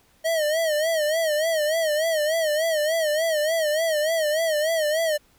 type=tone with vibrato; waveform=square; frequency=628 Hz; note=D#5; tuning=16 cents sharp; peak=-21 dBFS; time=0.24-5.18 s; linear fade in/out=20 ms; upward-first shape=sine; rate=3.4 Hz; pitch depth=100 cents each way; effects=pink hiss -60 dBFS RMS until 5.38 s